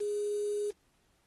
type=tone with quantisation; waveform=sine; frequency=413.5 Hz; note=G#4; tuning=8 cents flat; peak=-30 dBFS; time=0-0.71 s; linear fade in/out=10 ms; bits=8; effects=pink hiss -72 dBFS RMS until 1.26 s + AAC 32 kbps

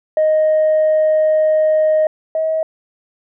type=tone pair in turn; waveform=sine; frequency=622.3 / 636.5 Hz; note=D#5 / D#5; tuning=0 / +39 cents; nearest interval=unison; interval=39 cents; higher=second; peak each=-9 / -14 dBFS; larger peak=first; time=0.17-2.07 / 2.35-2.63 s; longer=first; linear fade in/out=2 ms; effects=tanh soft clip ceiling -8 dBFS

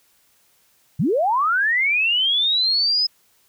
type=linear sweep; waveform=sine; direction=up; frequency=114.1 to 5120 Hz; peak=-16 dBFS; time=0.99-3.07 s; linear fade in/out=10 ms; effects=white hiss -60 dBFS RMS until 3.48 s

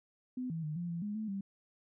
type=tone with pitch steps; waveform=sine; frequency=252.8 / 163.1 / 152.4 / 173.6 / 169.4 / 207.2 / 217.3 / 196.3 Hz; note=B3 / E3 / D#3 / F3 / E3 / G#3 / A3 / G3; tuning=+41 / -18 / -36 / -10 / +48 / -4 / -21 / +3 cents; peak=-35 dBFS; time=0.37-1.41 s; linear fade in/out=5 ms; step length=130 ms; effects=none

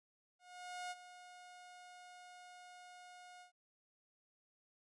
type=tone with ADSR envelope; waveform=sawtooth; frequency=720 Hz; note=F#5; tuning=47 cents flat; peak=-38 dBFS; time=0.39-3.52 s; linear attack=520 ms; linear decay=34 ms; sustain=-13 dB; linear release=110 ms; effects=resampled to 22050 Hz

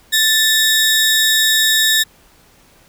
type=tone pair together; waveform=sawtooth; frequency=1765 / 3775 Hz; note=A6 / A#7; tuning=+5 / +21 cents; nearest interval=octave + minor second; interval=1316 cents; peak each=-11 dBFS; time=0.12-2.04 s; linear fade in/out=20 ms; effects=pink hiss -50 dBFS RMS until 2.88 s

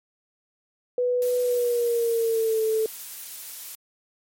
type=tone with pitch glide; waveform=sine; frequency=493.9 to 440 Hz; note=B4 to A4; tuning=0 to 0 cents; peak=-20 dBFS; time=0.98-2.86 s; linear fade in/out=2 ms; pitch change=-200 cents; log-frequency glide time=1.42-2.63 s
type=noise; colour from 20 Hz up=blue; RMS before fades=-37 dBFS; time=1.22-3.75 s; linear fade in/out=0 ms
effects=MP3 64 kbps

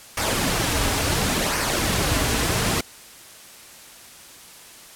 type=noise with flanger; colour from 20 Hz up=pink; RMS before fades=-22 dBFS; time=0.17-2.81 s; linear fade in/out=5 ms; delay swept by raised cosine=0.26 to 5.76 ms; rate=0.71 Hz; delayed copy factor=-0.5; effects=white hiss -44 dBFS RMS until 4.95 s + low-pass 12000 Hz 12 dB/octave

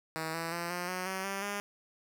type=tone with pitch steps; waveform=5% pulse; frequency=160 / 165.55 / 171.29 / 177.22 / 183.37 / 189.72 / 196.3 / 203.1 Hz; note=D#3 / E3 / F3 / F3 / F#3 / F#3 / G3 / G#3; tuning=+49 / +8 / -33 / +26 / -15 / +44 / +3 / -38 cents; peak=-23 dBFS; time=0.16-1.6 s; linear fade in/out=0 ms; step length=180 ms; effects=none

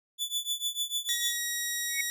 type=tone with tremolo; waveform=sawtooth; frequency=3469 Hz; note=A7; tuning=25 cents flat; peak=-23 dBFS; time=0.18-1.38 s; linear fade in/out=50 ms; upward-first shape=triangle; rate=6.7 Hz; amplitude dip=95%
type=tone; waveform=10% pulse; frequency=1900 Hz; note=A#6; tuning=33 cents sharp; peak=-21 dBFS; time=1.09-2.1 s; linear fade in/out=0 ms
type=tone with exponential growth; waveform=sine; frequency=2217 Hz; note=C#7; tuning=in tune; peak=-24 dBFS; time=1.88-2.01 s; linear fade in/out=5 ms; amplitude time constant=28 ms
effects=none

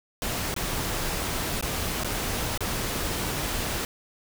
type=noise with dropouts; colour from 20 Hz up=pink; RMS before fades=-29 dBFS; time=0.22-3.85 s; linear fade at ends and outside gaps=1 ms; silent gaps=0.541-0.563 / 1.611-1.625 / 2.036-2.045 / 2.576-2.606 s; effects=none

